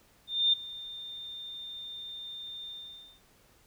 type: tone with ADSR envelope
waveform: sine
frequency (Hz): 3613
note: A7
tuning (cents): +45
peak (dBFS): -20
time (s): 0.27-3.21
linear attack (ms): 260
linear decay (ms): 10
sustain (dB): -19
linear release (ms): 530
effects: pink hiss -63 dBFS RMS until 3.66 s